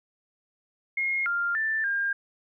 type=tone with pitch steps; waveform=sine; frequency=2148 / 1397 / 1770 / 1607 Hz; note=C7 / F6 / A6 / G6; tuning=+45 / 0 / +10 / +43 cents; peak=-24 dBFS; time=0.97-2.13 s; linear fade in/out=5 ms; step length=290 ms; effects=none